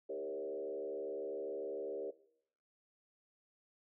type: tone with frequency modulation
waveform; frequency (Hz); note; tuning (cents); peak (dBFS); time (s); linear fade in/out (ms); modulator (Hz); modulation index
sine; 473.1; A#4; +26; -38; 0.09-2.11; 10; 72.6; 1.5
effects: noise-tail reverb RT60 0.7 s tail -20 dB re dry